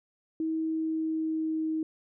sine tone with pitch glide, 320 to 316.3 Hz, D#4 to D#4, +49 to +29 cents, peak -27 dBFS, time 0.4-1.83 s, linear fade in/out 2 ms, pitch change -20 cents, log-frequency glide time 0.59-1.69 s, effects none

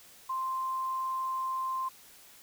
sine tone, 1046.5 Hz, C6, in tune, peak -30 dBFS, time 0.29-1.89 s, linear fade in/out 10 ms, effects white hiss -55 dBFS RMS until 2.42 s

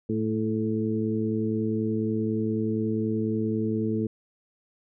harmonic tone with a mistuned harmonic, 110.4 Hz, A2, 6 cents sharp, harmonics 1 / 2 / 3 / 4, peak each -31 / -27 / -30 / -31 dBFS, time 0.09-4.07 s, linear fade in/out 5 ms, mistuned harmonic 4, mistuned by -25 cents, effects none

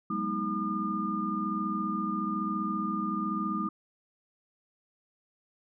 sine tone cluster, 184.6 / 205.7 / 240.2 / 315.3 / 1211 Hz, F#3 / G#3 / B3 / D#4 / D#6, -4 / -16 / -48 / +23 / -47 cents, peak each -39 / -33 / -39 / -36 / -32 dBFS, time 0.1-3.69 s, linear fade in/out 5 ms, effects none

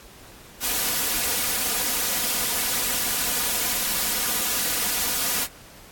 white noise with comb filter, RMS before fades -24 dBFS, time 0.6-5.48 s, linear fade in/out 50 ms, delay 4.1 ms, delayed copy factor +0.6, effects pink hiss -47 dBFS RMS until 5.91 s + AAC 64 kbps

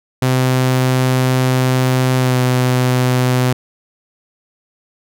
sawtooth tone with pitch glide, 128.7 to 126.49 Hz, C3 to B2, -28 to +42 cents, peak -8 dBFS, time 0.22-3.53 s, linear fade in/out 5 ms, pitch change -30 cents, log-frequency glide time 2.17-2.38 s, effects none

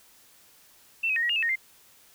sine tone with pitch steps, 2684 / 2537 / 1853 / 1910 / 2833 / 2619 / 1855 / 2093 Hz, E7 / D#7 / A#6 / A#6 / F7 / E7 / A#6 / C7, +31 / +33 / -11 / +42 / +24 / -12 / -9 / 0 cents, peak -23 dBFS, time 1.03-1.558 s, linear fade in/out 10 ms, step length 66 ms, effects white hiss -57 dBFS RMS until 2.14 s

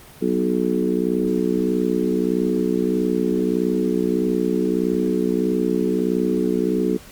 harmonic tone with a mistuned harmonic, 61.6 Hz, B1, 4 cents flat, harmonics 3 / 4 / 5 / 6 / 7, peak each -24 / -24 / -24 / -24 / -24 dBFS, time 0.21-6.98 s, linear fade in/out 20 ms, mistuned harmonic 3, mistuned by +22 cents, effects pink hiss -44 dBFS RMS until 7.11 s + Opus 32 kbps

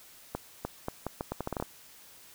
accelerating click train, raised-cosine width 1 ms, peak -18 dBFS, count 12, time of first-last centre 0.35-1.625 s, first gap 300 ms, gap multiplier 0.78, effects white hiss -54 dBFS RMS until 2.34 s

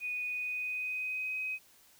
sine tone with pitch glide, 2477 to 2523 Hz, D#7 to D#7, -8 to +23 cents, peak -33 dBFS, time 0-1.59 s, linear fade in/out 50 ms, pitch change +31 cents, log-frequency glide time 0.25-1.37 s, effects white hiss -62 dBFS RMS until 1.99 s

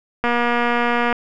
click train, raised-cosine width 0.5 ms, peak -5 dBFS, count 213, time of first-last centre 0.24-1.127 s, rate 239 Hz, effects none

